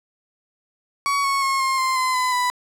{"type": "tone with pitch steps", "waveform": "35% pulse", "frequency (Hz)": [1124, 1104.1, 1084.5, 1065.2, 1046.3, 1027.7, 1009.5, 991.6], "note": ["C#6", "C#6", "C#6", "C6", "C6", "C6", "B5", "B5"], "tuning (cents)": [24, -7, -38, 31, 0, -31, 38, 7], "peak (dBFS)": -17, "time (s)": [1.06, 2.5], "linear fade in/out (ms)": 0, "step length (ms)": 180, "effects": ["low-pass 11000 Hz 12 dB/octave", "8-bit"]}